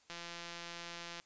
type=click train; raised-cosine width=0.2 ms; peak=-28 dBFS; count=189; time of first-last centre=0.1-1.199 s; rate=171 Hz; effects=white hiss -68 dBFS RMS until 1.25 s + resampled to 16000 Hz